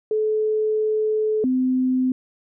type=tone pair in turn; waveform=sine; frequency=431.5 / 256.6 Hz; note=A4 / C4; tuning=-34 / -34 cents; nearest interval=major sixth; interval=900 cents; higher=first; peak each=-18 / -17 dBFS; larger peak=second; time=0.11-1.44 / 1.44-2.12 s; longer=first; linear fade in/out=2 ms; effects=none